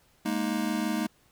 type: chord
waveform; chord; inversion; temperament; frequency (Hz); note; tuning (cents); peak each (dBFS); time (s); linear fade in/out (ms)
square; Ab suspended second; none; just; 207.7 / 233.6 / 311.5; Ab3 / Bb3 / Eb4; 0 / +4 / +2; -32; 0.25-1.07; 10
effects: pink hiss -64 dBFS RMS until 1.31 s